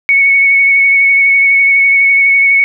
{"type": "tone with vibrato", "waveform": "sine", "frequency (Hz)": 2217, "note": "C#7", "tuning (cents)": 0, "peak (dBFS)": -5, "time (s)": [0.09, 2.64], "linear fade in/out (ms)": 0, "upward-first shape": "sine", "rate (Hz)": 12, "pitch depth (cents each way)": 16, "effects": []}